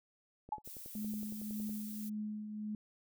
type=click train; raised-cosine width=2 ms; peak=-39 dBFS; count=14; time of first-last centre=0.49-1.694 s; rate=10.8 Hz
type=tone with exponential decay; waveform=sine; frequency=853 Hz; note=G#5; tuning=46 cents sharp; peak=-30 dBFS; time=0.52-0.62 s; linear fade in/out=5 ms; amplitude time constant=21 ms
type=noise; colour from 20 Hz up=violet; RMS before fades=-49 dBFS; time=0.64-2.1 s; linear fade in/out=20 ms
type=tone with tremolo; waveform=sine; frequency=212.1 Hz; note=G#3; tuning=37 cents sharp; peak=-36 dBFS; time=0.95-2.75 s; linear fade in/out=2 ms; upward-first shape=triangle; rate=1.8 Hz; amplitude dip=50%
effects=none